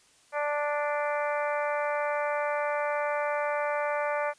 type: harmonic tone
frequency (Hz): 293.7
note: D4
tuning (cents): 0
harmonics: 2 / 3 / 4 / 5 / 6 / 7 / 8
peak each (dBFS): -29 / -33 / -35 / -37 / -39 / -40 / -41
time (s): 0.32-4.34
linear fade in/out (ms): 50
effects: white hiss -61 dBFS RMS until 4.38 s + resampled to 22050 Hz

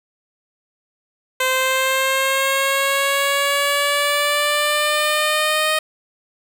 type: exponential sweep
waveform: 10% pulse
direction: up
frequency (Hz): 516 to 622.3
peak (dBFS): -8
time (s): 1.4-5.79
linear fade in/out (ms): 5
effects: none

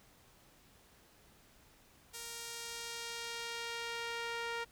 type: tone with band-pass filter sweep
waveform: sawtooth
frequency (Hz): 466.2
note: A#4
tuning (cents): 0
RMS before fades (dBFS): -42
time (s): 2.13-4.65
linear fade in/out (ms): 20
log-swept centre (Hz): 9000 to 1800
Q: 0.73
effects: pink hiss -64 dBFS RMS until 4.71 s

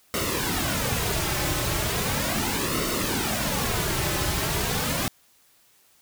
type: noise with flanger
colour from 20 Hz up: pink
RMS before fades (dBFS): -26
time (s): 0.14-5.08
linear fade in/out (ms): 0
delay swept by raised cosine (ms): 1.2 to 4.3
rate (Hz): 0.37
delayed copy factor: -0.65
effects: white hiss -60 dBFS RMS until 6.01 s

